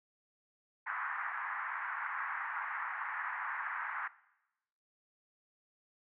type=band-pass noise; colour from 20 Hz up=white; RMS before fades=-39 dBFS; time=0.86-4.08 s; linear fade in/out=10 ms; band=880 to 1900 Hz; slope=48 dB/octave; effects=noise-tail reverb RT60 0.9 s tail -19 dB re dry